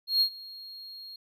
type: tone with ADSR envelope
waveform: triangle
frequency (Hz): 4265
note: C8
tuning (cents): +32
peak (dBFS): -18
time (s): 0.07-1.16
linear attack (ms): 140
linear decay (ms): 82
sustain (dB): -22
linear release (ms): 4
effects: none